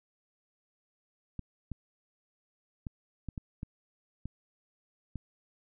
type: clicks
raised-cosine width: 5 ms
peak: -25 dBFS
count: 8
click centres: 1.393 / 1.717 / 2.868 / 3.287 / 3.378 / 3.631 / 4.256 / 5.157 s
effects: none